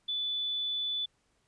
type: tone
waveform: sine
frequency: 3480 Hz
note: A7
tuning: 20 cents flat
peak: -30 dBFS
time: 0.08-1.06 s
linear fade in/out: 10 ms
effects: pink hiss -73 dBFS RMS until 1.47 s + resampled to 22050 Hz